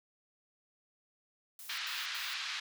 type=noise bursts; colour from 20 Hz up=blue; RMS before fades=-49 dBFS; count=3; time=1.59-2.336 s; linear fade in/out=2 ms; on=190 ms; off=88 ms
type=band-pass noise; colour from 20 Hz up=white; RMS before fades=-39 dBFS; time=1.69-2.6 s; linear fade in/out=5 ms; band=1200 to 4500 Hz; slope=24 dB/octave
effects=none